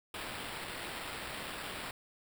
violet noise with sample-and-hold, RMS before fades -42 dBFS, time 0.14-1.91 s, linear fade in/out 2 ms, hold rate 6300 Hz, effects none

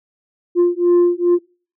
sine beating tone pair, 349.2 / 351.6 Hz, F4 / F4, 0 / +12 cents, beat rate 2.4 Hz, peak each -12 dBFS, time 0.55-1.39 s, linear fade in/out 50 ms, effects noise-tail reverb RT60 0.4 s tail -24 dB re dry + tanh soft clip ceiling -8 dBFS

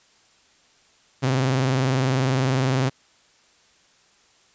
sawtooth tone with vibrato, 131.5 Hz, C3, 9 cents sharp, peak -15 dBFS, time 1.22-2.9 s, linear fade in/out 20 ms, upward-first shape square, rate 20 Hz, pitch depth 70 cents each way, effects white hiss -58 dBFS RMS until 4.54 s + resampled to 16000 Hz

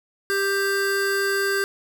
square tone pair together, 394.9 / 1576.1 Hz, G4 / G6, +13 / +9 cents, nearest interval 2 octaves, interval 2396 cents, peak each -24 dBFS, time 0.3-1.64 s, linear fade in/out 0 ms, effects none

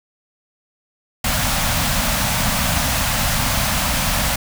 pink band-stop noise, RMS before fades -19 dBFS, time 1.24-4.36 s, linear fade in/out 5 ms, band 260 to 560 Hz, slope 48 dB/octave, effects none

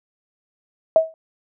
sine tone with exponential decay, 644 Hz, E5, 41 cents flat, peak -6 dBFS, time 0.96-1.14 s, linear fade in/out 1 ms, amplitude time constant 37 ms, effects none

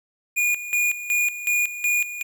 square tone with tremolo, 2438 Hz, D#7, 36 cents flat, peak -19 dBFS, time 0.36-2.23 s, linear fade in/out 20 ms, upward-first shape square, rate 2.7 Hz, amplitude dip 75%, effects 10-bit

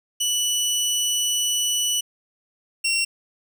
20% pulse tone pair in turn, 2960 / 2735 Hz, F#7 / F7, 0 / -37 cents, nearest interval minor second, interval 137 cents, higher first, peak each -15 dBFS, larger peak neither, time 0.2-2.01 / 2.84-3.05 s, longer first, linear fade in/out 10 ms, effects none

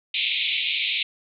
pink band-pass noise, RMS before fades -25 dBFS, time 0.14-1.03 s, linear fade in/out 5 ms, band 2200 to 3900 Hz, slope 96 dB/octave, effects none

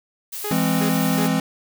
blue noise, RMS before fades -31 dBFS, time 0.32-1.28 s, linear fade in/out 10 ms
sawtooth tone bursts, 416.5 Hz, G#4, 5 cents sharp, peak -22 dBFS, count 3, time 0.44-1.264 s, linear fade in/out 5 ms, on 88 ms, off 280 ms
square chord, E augmented, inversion none, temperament equal with one note detuned, 167.6 / 207.7 / 261.6 Hz, E3 / G#3 / B#3, +29 / 0 / 0 cents, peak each -23 / -24 / -23 dBFS, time 0.51-1.4 s, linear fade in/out 2 ms
effects none

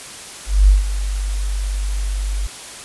sine tone with ADSR envelope, 49 Hz, G1, in tune, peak -5 dBFS, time 0.46-2.47 s, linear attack 220 ms, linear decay 150 ms, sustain -13 dB, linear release 7 ms, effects white hiss -34 dBFS RMS until 2.84 s + resampled to 24000 Hz

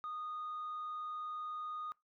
sine tone, 1234 Hz, D#6, 15 cents flat, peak -38 dBFS, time 0.04-1.92 s, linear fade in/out 0 ms, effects noise-tail reverb RT60 0.2 s tail -23 dB re dry + tanh soft clip ceiling -37 dBFS

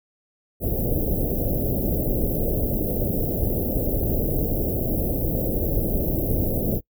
pink band-stop noise, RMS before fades -23 dBFS, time 0.6-6.81 s, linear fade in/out 50 ms, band 620 to 13000 Hz, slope 48 dB/octave, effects noise-tail reverb RT60 0.1 s tail -24 dB re dry

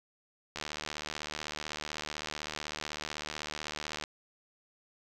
click train, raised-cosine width 0.2 ms, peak -19 dBFS, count 265, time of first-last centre 0.56-4.038 s, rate 75.9 Hz, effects 10-bit

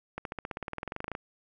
accelerating click train, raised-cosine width 0.5 ms, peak -20 dBFS, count 20, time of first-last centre 0.18-1.151 s, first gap 72 ms, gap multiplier 0.96, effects none

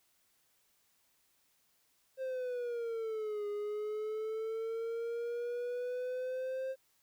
triangle exponential two-way sweep, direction down then up, 530 to 411.3 to 530 Hz, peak -33 dBFS, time 2.17-6.76 s, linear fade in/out 50 ms, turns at 3.47 s, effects white hiss -73 dBFS RMS until 7.02 s

